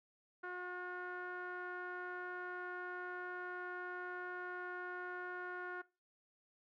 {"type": "tone with low-pass filter", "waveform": "sawtooth", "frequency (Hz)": 360.2, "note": "F#4", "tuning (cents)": -46, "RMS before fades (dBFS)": -45, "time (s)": [0.43, 5.82], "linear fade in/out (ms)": 10, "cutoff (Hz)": 1500, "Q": 5.8, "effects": ["noise-tail reverb RT60 0.3 s tail -21 dB re dry"]}